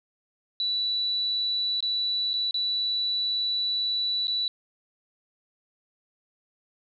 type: tone with dropouts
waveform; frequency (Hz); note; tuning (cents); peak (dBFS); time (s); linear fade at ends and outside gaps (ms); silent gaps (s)
sine; 3951; B7; 0; -24; 0.6-4.48; 1; 1.805-1.826 / 2.333-2.339 / 2.51-2.543 / 4.271-4.28
effects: none